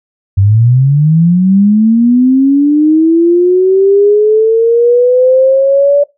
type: linear sweep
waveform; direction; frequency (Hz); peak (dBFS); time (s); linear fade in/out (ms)
sine; up; 94.3 to 578; -4; 0.37-6.04; 10
effects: noise-tail reverb RT60 0.2 s tail -20 dB re dry